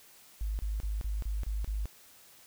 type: tone bursts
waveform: sine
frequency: 51.91 Hz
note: G#1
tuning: in tune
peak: -30 dBFS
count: 7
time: 0.41-1.856 s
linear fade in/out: 0 ms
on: 180 ms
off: 31 ms
effects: white hiss -57 dBFS RMS until 2.46 s